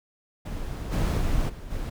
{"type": "noise with level steps", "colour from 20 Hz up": "brown", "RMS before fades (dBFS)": [-32, -23, -25, -38, -31], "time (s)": [0.45, 1.9], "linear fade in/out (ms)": 10, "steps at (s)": [0.91, 1.17, 1.48, 1.7], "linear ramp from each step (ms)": 20, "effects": []}